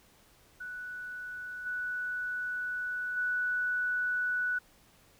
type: tone with level steps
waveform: sine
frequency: 1480 Hz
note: F#6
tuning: in tune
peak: -38 / -32 / -28 dBFS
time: 0.6-4.59 s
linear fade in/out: 10 ms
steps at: 1.65 / 3.16 s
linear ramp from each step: 20 ms
effects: pink hiss -62 dBFS RMS until 5.19 s